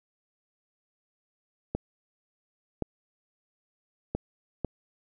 clicks, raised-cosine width 2 ms, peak -15 dBFS, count 4, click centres 1.75 / 2.823 / 4.15 / 4.647 s, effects none

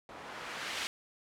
blue noise with low-pass filter sweep, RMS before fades -41 dBFS, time 0.09-0.87 s, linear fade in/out 0 ms, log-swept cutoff 720 to 3300 Hz, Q 0.77, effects none

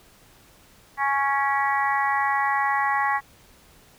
harmonic tone with a mistuned harmonic, 277.2 Hz, C#4, in tune, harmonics 3 / 4 / 5 / 6 / 7 / 8, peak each -24 / -25 / -37 / -31 / -26 / -39 dBFS, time 0.97-3.21 s, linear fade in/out 50 ms, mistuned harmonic 8, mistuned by +24 cents, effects pink hiss -54 dBFS RMS until 3.98 s

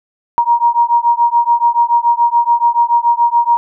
sine beating tone pair, 941 / 948 Hz, A#5 / A#5, +16 / +29 cents, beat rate 7 Hz, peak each -12 dBFS, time 0.38-3.57 s, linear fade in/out 0 ms, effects none

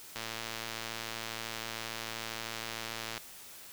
click train, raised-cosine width 0.2 ms, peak -20 dBFS, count 342, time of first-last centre 0.16-3.178 s, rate 113 Hz, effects white hiss -50 dBFS RMS until 3.72 s

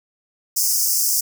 pink high-pass noise, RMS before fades -19 dBFS, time 0.56-1.21 s, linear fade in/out 10 ms, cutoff 5000 Hz, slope 96 dB/octave, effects none

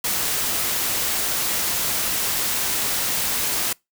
white noise, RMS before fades -23 dBFS, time 0.04-3.73 s, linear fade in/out 5 ms, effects noise-tail reverb RT60 0.2 s tail -25 dB re dry

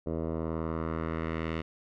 10% pulse tone with low-pass filter sweep, 81 Hz, E2, 30 cents flat, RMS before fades -33 dBFS, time 0.06-1.62 s, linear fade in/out 10 ms, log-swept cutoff 590 to 2700 Hz, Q 1.5, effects none

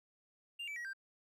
triangle tone with pitch steps, 2794 / 2309 / 1908.4 / 1577.2 Hz, F7 / D7 / A#6 / G6, 0 / -30 / +40 / +10 cents, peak -39 dBFS, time 0.59-0.934 s, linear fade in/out 10 ms, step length 86 ms, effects none

